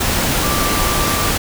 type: tone in noise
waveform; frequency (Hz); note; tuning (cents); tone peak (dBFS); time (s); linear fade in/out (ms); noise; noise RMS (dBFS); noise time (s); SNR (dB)
sine; 1174.7; D6; 0; -22; 0.43-1.31; 10; pink; -17; 0-1.38; -8
effects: none

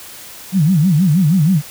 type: tone with vibrato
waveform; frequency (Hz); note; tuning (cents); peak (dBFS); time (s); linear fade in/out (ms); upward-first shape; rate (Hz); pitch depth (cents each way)
sine; 168.2; E3; +35; -9; 0.52-1.62; 50; sine; 6.3; 260
effects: white hiss -35 dBFS RMS until 1.7 s

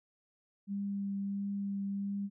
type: tone with vibrato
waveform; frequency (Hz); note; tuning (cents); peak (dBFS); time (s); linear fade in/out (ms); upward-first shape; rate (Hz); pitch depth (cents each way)
sine; 199.2; G3; +28; -33; 0.67-2.3; 50; triangle; 1.5; 12
effects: none

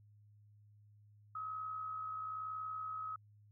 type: tone with amplitude modulation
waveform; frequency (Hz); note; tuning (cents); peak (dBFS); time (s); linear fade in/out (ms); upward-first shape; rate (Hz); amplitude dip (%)
sine; 1276; D#6; +43; -38; 1.35-3.16; 5; sine; 61; 40
effects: added 104 Hz sine -61 dBFS peak until 3.51 s

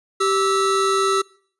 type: tone pair together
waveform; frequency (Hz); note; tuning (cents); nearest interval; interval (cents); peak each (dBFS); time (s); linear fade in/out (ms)
square; 389.1 / 1310; G4 / E6; -13 / -11; octave + major sixth; 2102; -20; 0.2-1.22; 10
effects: noise-tail reverb RT60 0.6 s tail -25 dB re dry + resampled to 24000 Hz

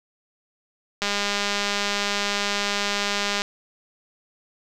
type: click train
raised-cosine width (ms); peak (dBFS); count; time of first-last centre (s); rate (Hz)
0.2; -7; 488; 1.02-3.419; 203
effects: none

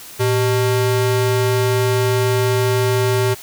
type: ring-modulated tone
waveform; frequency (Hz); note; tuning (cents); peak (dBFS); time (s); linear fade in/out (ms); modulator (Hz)
square; 250.3; B3; +23; -12; 0.19-3.35; 20; 137
effects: white hiss -37 dBFS RMS until 3.42 s

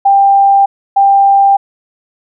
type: tone pair in turn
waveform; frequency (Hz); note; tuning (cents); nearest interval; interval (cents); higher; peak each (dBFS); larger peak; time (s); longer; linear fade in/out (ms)
sine; 792 / 792; G5 / G5; +18 / +18; unison; 0; neither; -4; neither; 0.05-0.66 / 0.96-1.57; neither; 10
effects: none

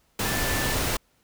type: tone in noise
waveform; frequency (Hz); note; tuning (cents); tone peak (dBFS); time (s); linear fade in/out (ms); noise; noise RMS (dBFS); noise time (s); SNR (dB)
sine; 1760; A6; 0; -32; 0.25-0.74; 5; pink; -26; 0.19-0.97; -9
effects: pink hiss -66 dBFS RMS until 1.23 s

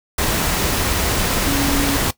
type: tone in noise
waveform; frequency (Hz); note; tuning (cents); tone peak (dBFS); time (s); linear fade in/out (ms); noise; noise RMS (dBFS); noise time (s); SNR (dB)
sine; 280; C#4; +18; -19; 1.47-1.97; 5; pink; -19; 0.18-2.11; -3
effects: noise-tail reverb RT60 0.1 s tail -17 dB re dry

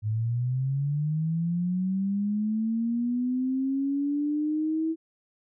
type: linear sweep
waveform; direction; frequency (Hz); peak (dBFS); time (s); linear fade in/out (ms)
sine; up; 104.9 to 325.4; -24; 0.02-4.96; 50
effects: none

